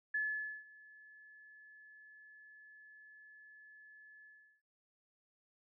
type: tone with ADSR envelope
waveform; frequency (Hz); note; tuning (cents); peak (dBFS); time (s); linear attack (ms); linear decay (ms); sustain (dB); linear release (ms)
sine; 1719; A6; -41; -32; 0.14-4.62; 7; 490; -24; 370
effects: none